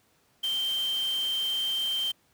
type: tone in noise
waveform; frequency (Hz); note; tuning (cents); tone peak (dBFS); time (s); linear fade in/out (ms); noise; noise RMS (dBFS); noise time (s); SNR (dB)
sine; 3136; G7; 0; -26; 0.43-2.12; 10; white; -42; 0.43-2.12; +13
effects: pink hiss -66 dBFS RMS until 2.33 s + high-pass 80 Hz 12 dB/octave